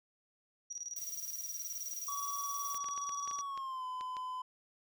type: tone with tremolo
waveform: sine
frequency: 5770 Hz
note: F#8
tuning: 44 cents flat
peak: -38 dBFS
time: 0.7-3.42 s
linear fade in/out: 10 ms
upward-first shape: square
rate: 19 Hz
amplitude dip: 75%
type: noise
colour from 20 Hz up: violet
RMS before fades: -46 dBFS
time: 0.96-2.78 s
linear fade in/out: 5 ms
type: tone with pitch glide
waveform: triangle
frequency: 1132 to 1014.3 Hz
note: C#6 to B5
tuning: +36 to +46 cents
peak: -36 dBFS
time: 2.08-4.42 s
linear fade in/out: 5 ms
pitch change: -190 cents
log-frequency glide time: 3.41-3.85 s
type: clicks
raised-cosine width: 0.2 ms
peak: -31 dBFS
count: 11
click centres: 2.746 / 2.843 / 2.887 / 2.977 / 3.093 / 3.276 / 3.312 / 3.389 / 3.576 / 4.01 / 4.168 s
effects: none